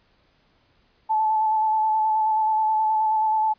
sine tone with vibrato, 870 Hz, A5, 20 cents flat, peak -18 dBFS, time 1.09-3.54 s, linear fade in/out 20 ms, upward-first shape square, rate 9.4 Hz, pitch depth 16 cents each way, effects pink hiss -63 dBFS RMS until 3.58 s + resampled to 11025 Hz

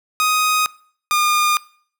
sawtooth tone pair in turn, 1250 / 1213.7 Hz, D#6 / D#6, +8 / -43 cents, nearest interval minor second, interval 51 cents, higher first, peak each -11 dBFS, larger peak neither, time 0.2-0.66 / 1.11-1.57 s, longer neither, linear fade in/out 0 ms, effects noise-tail reverb RT60 0.5 s tail -21 dB re dry

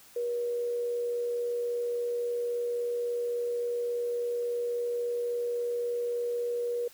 sine tone with amplitude modulation, 479.3 Hz, A#4, 48 cents sharp, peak -27 dBFS, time 0.16-6.88 s, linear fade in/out 5 ms, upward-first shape sine, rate 83.6 Hz, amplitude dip 25%, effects white hiss -55 dBFS RMS until 6.93 s

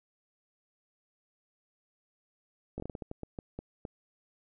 slowing click train, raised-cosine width 2 ms, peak -25 dBFS, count 12, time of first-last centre 2.78-3.852 s, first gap 19 ms, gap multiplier 1.3, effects none

